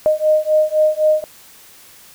sine beating tone pair, 615 / 618.9 Hz, D#5 / D#5, -20 / -9 cents, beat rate 3.9 Hz, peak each -15 dBFS, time 0.06-1.24 s, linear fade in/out 0 ms, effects white hiss -44 dBFS RMS until 2.14 s

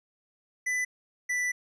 square tone pair in turn, 1997 / 1978.6 Hz, B6 / B6, +19 / +3 cents, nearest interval unison, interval 16 cents, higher first, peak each -27 dBFS, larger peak neither, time 0.66-0.85 / 1.29-1.52 s, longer second, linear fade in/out 10 ms, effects low-pass 9000 Hz 12 dB/octave

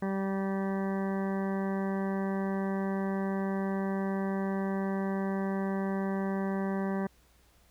harmonic tone, 194.1 Hz, G3, 17 cents flat, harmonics 1 / 2 / 3 / 4 / 5 / 6 / 8 / 9 / 10, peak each -30 / -36 / -40 / -42 / -44 / -46 / -48 / -49 / -50 dBFS, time 0.02-7.07 s, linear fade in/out 5 ms, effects added 60 Hz sine -65 dBFS peak until 7.7 s + pink hiss -65 dBFS RMS until 7.7 s

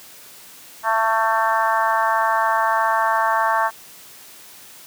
harmonic tone, 223.2 Hz, A3, 25 cents sharp, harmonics 3 / 4 / 5 / 6 / 7 / 8, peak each -24 / -20 / -21 / -28 / -25 / -28 dBFS, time 0.83-3.71 s, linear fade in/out 50 ms, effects white hiss -43 dBFS RMS until 4.86 s + high-pass 100 Hz 12 dB/octave

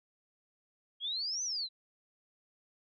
sine exponential two-way sweep, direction up then down, 3203 to 6180 to 3897 Hz, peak -33 dBFS, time 1-1.69 s, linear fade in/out 50 ms, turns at 1.43 s, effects none

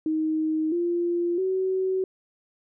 sine tone with pitch steps, 313.8 / 346.2 / 376.8 Hz, D#4 / F4 / F#4, +15 / -15 / +32 cents, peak -22 dBFS, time 0.06-2.04 s, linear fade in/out 2 ms, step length 660 ms, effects none

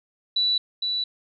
sine tone with echo, 3951 Hz, B7, in tune, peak -19 dBFS, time 0.36-0.58 s, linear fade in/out 5 ms, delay 460 ms, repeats 1, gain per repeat -4 dB, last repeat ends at 1.04 s, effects none

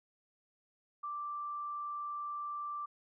sine tone, 1174.7 Hz, D6, in tune, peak -37 dBFS, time 1.03-2.86 s, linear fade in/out 10 ms, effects none

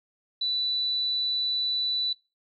sine tone, 3970 Hz, B7, 8 cents sharp, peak -25 dBFS, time 0.41-2.13 s, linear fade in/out 5 ms, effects noise-tail reverb RT60 0.3 s tail -22 dB re dry

